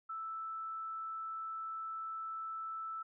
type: tone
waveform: sine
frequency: 1318.5 Hz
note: E6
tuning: in tune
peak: -39 dBFS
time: 0.09-3.03 s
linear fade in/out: 10 ms
effects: none

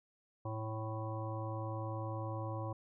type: harmonic tone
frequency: 110 Hz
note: A2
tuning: in tune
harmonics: 1 / 3 / 5 / 7 / 9 / 10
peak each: -39 / -46 / -45 / -49 / -47 / -51 dBFS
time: 0.45-2.73 s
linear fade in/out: 5 ms
effects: none

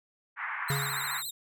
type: band-pass noise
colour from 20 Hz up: white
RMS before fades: -35 dBFS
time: 0.36-1.23 s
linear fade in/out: 50 ms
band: 900 to 2100 Hz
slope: 48 dB/octave
type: tone with vibrato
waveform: 15% pulse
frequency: 3922 Hz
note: B7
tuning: 13 cents flat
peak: -28 dBFS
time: 0.68-1.31 s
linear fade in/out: 10 ms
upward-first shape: sine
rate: 14 Hz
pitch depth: 110 cents each way
type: tone with exponential decay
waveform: square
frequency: 139.7 Hz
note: C#3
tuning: 14 cents sharp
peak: -27 dBFS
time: 0.7-1.3 s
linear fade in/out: 2 ms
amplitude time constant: 130 ms
effects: none

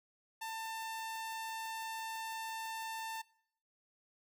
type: tone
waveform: sawtooth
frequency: 894 Hz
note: A5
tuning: 27 cents sharp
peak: -36 dBFS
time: 0.41-3.22 s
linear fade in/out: 10 ms
effects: noise-tail reverb RT60 0.7 s tail -23 dB re dry

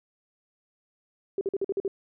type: tone bursts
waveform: sine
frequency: 392 Hz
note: G4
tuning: in tune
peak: -24 dBFS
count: 7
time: 1.38-1.879 s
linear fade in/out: 2 ms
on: 31 ms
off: 47 ms
effects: none

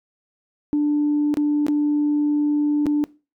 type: tone with dropouts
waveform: sine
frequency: 295.1 Hz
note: D4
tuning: 8 cents sharp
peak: -15 dBFS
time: 0.73-3.04 s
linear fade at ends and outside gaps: 0 ms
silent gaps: 1.341-1.371 / 1.666-1.683 / 2.858-2.866 s
effects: noise-tail reverb RT60 0.3 s tail -21 dB re dry + tanh soft clip ceiling -13 dBFS

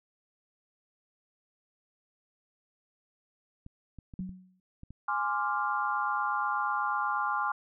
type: clicks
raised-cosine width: 5 ms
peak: -33 dBFS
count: 7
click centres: 3.664 / 3.987 / 4.138 / 4.205 / 4.293 / 4.834 / 4.906 s
type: tone with exponential decay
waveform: sine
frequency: 185 Hz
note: F#3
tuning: in tune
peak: -30 dBFS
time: 4.19-4.6 s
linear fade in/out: 2 ms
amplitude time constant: 89 ms
type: chord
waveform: sine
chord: D half-diminished seventh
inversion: second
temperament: equal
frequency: 830.6 / 1046.5 / 1174.7 / 1396.9 Hz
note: Ab5 / C6 / D6 / F6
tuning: 0 / 0 / 0 / 0 cents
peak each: -33 dBFS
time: 5.08-7.52 s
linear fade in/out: 5 ms
effects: none

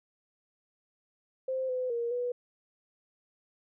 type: tone with pitch steps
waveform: sine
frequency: 522 / 507 / 470.2 / 489.6 Hz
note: C5 / B4 / A#4 / B4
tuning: -4 / +45 / +15 / -15 cents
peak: -29 dBFS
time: 1.48-2.32 s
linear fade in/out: 5 ms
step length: 210 ms
effects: none

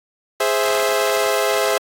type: chord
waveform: sawtooth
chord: Ab augmented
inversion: none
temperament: equal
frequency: 415.3 / 523.3 / 659.3 Hz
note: Ab4 / C5 / E5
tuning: 0 / 0 / 0 cents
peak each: -17 dBFS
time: 0.4-1.78 s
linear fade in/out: 5 ms
effects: AAC 64 kbps

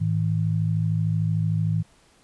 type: tone pair together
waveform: sine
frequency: 106.9 / 160.17 Hz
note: A2 / E3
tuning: -49 / -49 cents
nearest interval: perfect fifth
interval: 700 cents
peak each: -23 dBFS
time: 0-1.83 s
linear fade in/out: 20 ms
effects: pink hiss -58 dBFS RMS until 2.23 s + resampled to 24000 Hz

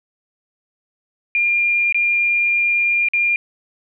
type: tone with dropouts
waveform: sine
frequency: 2403 Hz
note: D7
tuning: 39 cents sharp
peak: -14 dBFS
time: 1.35-3.36 s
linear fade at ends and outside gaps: 1 ms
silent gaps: 1.925-1.945 / 3.086-3.135 s
effects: none

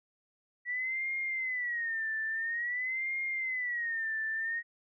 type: tone with vibrato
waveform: sine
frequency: 1938 Hz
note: B6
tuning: 33 cents flat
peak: -31 dBFS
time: 0.65-4.63 s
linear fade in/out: 50 ms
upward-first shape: sine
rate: 0.49 Hz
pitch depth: 160 cents each way
effects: none

